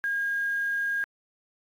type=tone with quantisation; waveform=sine; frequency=1625 Hz; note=G#6; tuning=38 cents flat; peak=-25 dBFS; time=0.04-1.04 s; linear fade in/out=0 ms; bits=8; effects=AAC 48 kbps